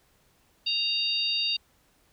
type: harmonic tone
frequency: 930 Hz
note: A#5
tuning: 4 cents flat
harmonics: 3 / 4 / 5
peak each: -29 / -29 / -29 dBFS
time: 0.66-1.57 s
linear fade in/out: 10 ms
effects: pink hiss -65 dBFS RMS until 2.12 s